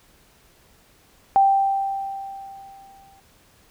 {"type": "tone with exponential decay", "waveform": "sine", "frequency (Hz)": 784, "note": "G5", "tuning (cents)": 0, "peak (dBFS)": -11, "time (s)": [1.36, 3.2], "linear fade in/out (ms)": 0, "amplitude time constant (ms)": 400, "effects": ["pink hiss -56 dBFS RMS until 3.7 s"]}